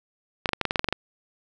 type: clicks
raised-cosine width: 0.3 ms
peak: -7 dBFS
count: 11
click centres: 0.458 / 0.491 / 0.533 / 0.613 / 0.653 / 0.709 / 0.758 / 0.794 / 0.844 / 0.887 / 0.926 s
effects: none